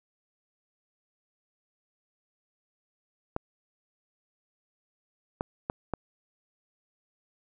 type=clicks; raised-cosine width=1 ms; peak=-15 dBFS; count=4; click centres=3.364 / 5.409 / 5.699 / 5.937 s; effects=none